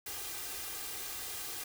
white noise with comb filter, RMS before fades -41 dBFS, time 0.06-1.64 s, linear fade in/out 5 ms, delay 2.5 ms, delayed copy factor +0.7, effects none

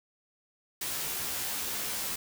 white noise with comb filter, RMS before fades -34 dBFS, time 0.81-2.16 s, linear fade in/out 5 ms, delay 14 ms, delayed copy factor +1, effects none

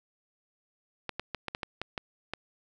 clicks, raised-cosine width 0.3 ms, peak -17 dBFS, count 9, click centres 1.093 / 1.196 / 1.347 / 1.483 / 1.549 / 1.632 / 1.816 / 1.978 / 2.336 s, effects none

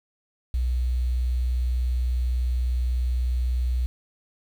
sine tone, 61.74 Hz, B1, in tune, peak -21 dBFS, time 0.54-3.86 s, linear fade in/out 0 ms, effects 8-bit

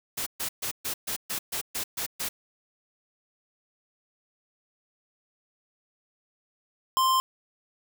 white noise bursts, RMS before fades -31 dBFS, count 10, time 0.17-2.29 s, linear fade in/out 10 ms, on 95 ms, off 130 ms
square tone, 1046.5 Hz, C6, in tune, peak -21 dBFS, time 6.97-7.2 s, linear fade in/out 0 ms
effects none

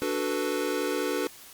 square chord, B minor seventh, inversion first, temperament equal, 293.7 / 370 / 440 / 493.9 Hz, D4 / F#4 / A4 / B4, 0 / 0 / 0 / 0 cents, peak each -33 dBFS, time 0.02-1.27 s, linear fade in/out 0 ms, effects white hiss -48 dBFS RMS until 1.53 s + Opus 48 kbps

